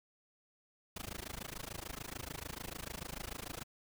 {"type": "noise with amplitude modulation", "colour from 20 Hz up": "pink", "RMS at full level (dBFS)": -41, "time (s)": [0.96, 3.64], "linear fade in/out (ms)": 5, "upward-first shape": "sine", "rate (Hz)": 26.8, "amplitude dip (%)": 100, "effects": []}